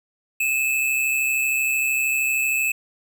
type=tone pair together; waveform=square; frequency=2489 / 2622 Hz; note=D#7 / E7; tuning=0 / -10 cents; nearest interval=minor second; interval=90 cents; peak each=-27 / -21 dBFS; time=0.4-2.72 s; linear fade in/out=5 ms; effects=none